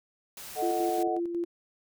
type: noise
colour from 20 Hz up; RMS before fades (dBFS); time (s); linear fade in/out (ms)
white; -43; 0.37-1.03; 2
type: chord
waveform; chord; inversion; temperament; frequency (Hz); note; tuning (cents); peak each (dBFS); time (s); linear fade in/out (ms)
sine; D# diminished; second; equal; 440 / 622.3 / 740; A4 / D#5 / F#5; 0 / 0 / 0; -33 / -35 / -29; 0.55-1.2; 50
type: tone with tremolo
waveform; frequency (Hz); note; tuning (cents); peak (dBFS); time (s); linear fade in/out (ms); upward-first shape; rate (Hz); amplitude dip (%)
sine; 343.2; F4; -30; -27; 0.62-1.45; 10; square; 5.5; 40
effects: none